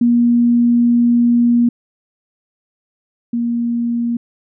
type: tone pair in turn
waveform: sine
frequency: 238.3 / 236 Hz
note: A#3 / A#3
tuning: +38 / +22 cents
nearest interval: unison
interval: 16 cents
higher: first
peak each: -9 / -15 dBFS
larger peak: first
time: 0.01-1.69 / 3.33-4.17 s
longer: first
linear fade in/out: 5 ms
effects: none